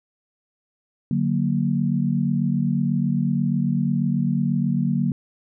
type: chord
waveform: sine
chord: D augmented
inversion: none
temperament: equal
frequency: 146.83 / 185 / 233.1 Hz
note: D3 / F#3 / A#3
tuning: 0 / 0 / 0 cents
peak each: -23 dBFS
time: 1.11-5.12 s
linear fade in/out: 2 ms
effects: none